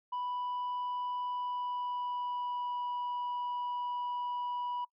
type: tone with pitch glide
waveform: sine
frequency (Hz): 987.8 to 978.7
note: B5 to B5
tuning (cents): 0 to -16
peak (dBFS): -31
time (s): 0.12-4.85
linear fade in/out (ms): 10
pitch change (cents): -16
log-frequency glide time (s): 1.31-2.85
effects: noise-tail reverb RT60 0.1 s tail -24 dB re dry + tanh soft clip ceiling -32 dBFS